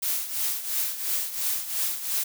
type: noise with tremolo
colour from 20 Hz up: blue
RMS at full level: -25 dBFS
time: 0.02-2.24 s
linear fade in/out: 10 ms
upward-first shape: triangle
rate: 2.9 Hz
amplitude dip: 75%
effects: none